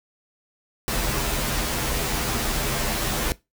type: noise with comb filter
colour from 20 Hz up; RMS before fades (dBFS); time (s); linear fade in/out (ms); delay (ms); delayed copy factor
pink; -25; 0.88-3.32; 0; 11; -0.85
effects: noise-tail reverb RT60 0.2 s tail -19 dB re dry